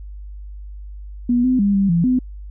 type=tone with pitch steps; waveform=sine; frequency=242.8 / 255.2 / 201.2 / 196.6 / 169.8 / 253.2 Hz; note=B3 / C4 / G3 / G3 / F3 / B3; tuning=-29 / -43 / +45 / +5 / -48 / +43 cents; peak=-13 dBFS; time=1.29-2.19 s; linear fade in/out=5 ms; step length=150 ms; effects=added 50 Hz sine -31 dBFS peak until 2.5 s